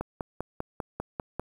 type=click train; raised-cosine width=1 ms; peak=-17 dBFS; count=8; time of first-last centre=0.01-1.396 s; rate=5.05 Hz; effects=8-bit